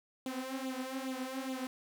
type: tone with flanger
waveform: sawtooth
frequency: 261.6 Hz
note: C4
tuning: in tune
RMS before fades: -39 dBFS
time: 0.26-1.67 s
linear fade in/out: 2 ms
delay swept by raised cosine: 0.27 to 5.67 ms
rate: 2.4 Hz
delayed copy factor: +0.75
effects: 11-bit